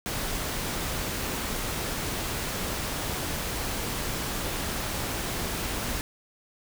pink noise, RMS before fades -31 dBFS, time 0.06-6.01 s, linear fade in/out 0 ms, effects none

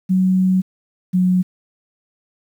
sine tone pair in turn, 186.4 / 182.88 Hz, F#3 / F#3, +13 / -20 cents, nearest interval unison, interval 33 cents, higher first, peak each -12 dBFS, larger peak neither, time 0.09-0.62 / 1.13-1.43 s, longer first, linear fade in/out 20 ms, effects 8-bit

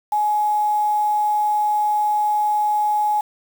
sine tone with quantisation, 841 Hz, G#5, 22 cents sharp, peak -16 dBFS, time 0.12-3.21 s, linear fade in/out 5 ms, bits 6, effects none

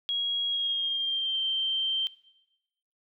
sine tone with pitch glide, 3300 to 3135 Hz, G#7 to G7, -12 to -1 cents, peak -26 dBFS, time 0.09-2.07 s, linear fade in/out 0 ms, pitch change -89 cents, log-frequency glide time 0.49-1.39 s, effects noise-tail reverb RT60 1.0 s tail -19 dB re dry

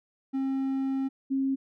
triangle / sine tone pair in turn, 268.2 / 269.2 Hz, C4 / C4, +43 / +49 cents, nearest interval unison, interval 6 cents, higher second, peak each -24 dBFS, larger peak neither, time 0.33-1.09 / 1.3-1.56 s, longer first, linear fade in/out 20 ms, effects none

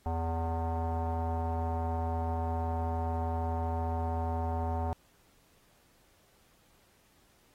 square tone with low-pass filter, 82.41 Hz, E2, in tune, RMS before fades -32 dBFS, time 0.06-4.93 s, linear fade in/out 0 ms, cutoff 820 Hz, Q 7.9, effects pink hiss -66 dBFS RMS until 7.54 s + AAC 48 kbps

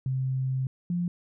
sine tone pair in turn, 131.2 / 175.13 Hz, C3 / F3, +5 / +5 cents, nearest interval perfect fourth, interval 500 cents, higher second, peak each -25 dBFS, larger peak neither, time 0.06-0.67 / 0.9-1.08 s, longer first, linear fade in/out 2 ms, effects none

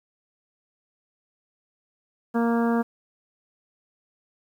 harmonic tone, 233.1 Hz, A#3, in tune, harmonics 1 / 2 / 3 / 4 / 5 / 6 / 7, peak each -21 / -27 / -31 / -33 / -35 / -37 / -38 dBFS, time 2.34-2.83 s, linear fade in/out 20 ms, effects 9-bit

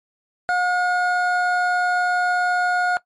triangle tone pair together, 720 / 1440 Hz, F#5 / F#6, -47 / -47 cents, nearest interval octave, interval 1200 cents, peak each -18 dBFS, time 0.49-2.97 s, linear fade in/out 0 ms, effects noise-tail reverb RT60 0.1 s tail -19 dB re dry + MP3 48 kbps

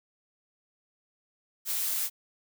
blue noise, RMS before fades -30 dBFS, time 1.65-2.1 s, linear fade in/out 50 ms, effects none

